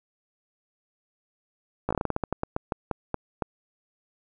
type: slowing click train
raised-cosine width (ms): 1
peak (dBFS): -12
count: 17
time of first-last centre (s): 1.89-3.422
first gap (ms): 16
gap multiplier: 1.21
effects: none